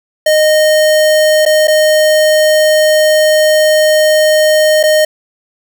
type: tone with dropouts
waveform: square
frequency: 617 Hz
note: D#5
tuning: 15 cents flat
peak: -7 dBFS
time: 0.26-5.05 s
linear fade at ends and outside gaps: 5 ms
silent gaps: 1.453-1.461 / 1.673-1.68 / 4.83-4.836 s
effects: none